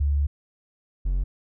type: tone pair in turn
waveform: sine / triangle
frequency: 71.7 / 45.17 Hz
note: D2 / F#1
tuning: -41 / -41 cents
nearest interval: minor sixth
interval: 800 cents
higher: first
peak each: -19 dBFS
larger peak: neither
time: 0-0.27 / 1.05-1.24 s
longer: first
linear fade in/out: 10 ms
effects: none